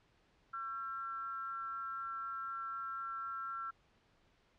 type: tone with amplitude modulation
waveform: sine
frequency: 1351 Hz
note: E6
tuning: 42 cents sharp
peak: -36 dBFS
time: 0.53-3.71 s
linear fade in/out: 10 ms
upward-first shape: sine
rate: 248 Hz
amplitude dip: 65%
effects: pink hiss -71 dBFS RMS until 4.58 s + low-pass 4000 Hz 12 dB/octave